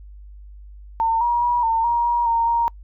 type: tone with pitch steps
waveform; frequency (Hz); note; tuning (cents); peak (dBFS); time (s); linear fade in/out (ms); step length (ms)
sine; 906 / 953 / 963 / 906 / 945 / 951 / 924 / 935; A#5 / A#5 / B5 / A#5 / A#5 / A#5 / A#5 / A#5; -50 / +38 / -44 / -50 / +23 / +34 / -16 / +5; -16; 1-2.68; 0; 210
effects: noise-tail reverb RT60 0.1 s tail -26 dB re dry + added 50 Hz sine -38 dBFS peak until 2.83 s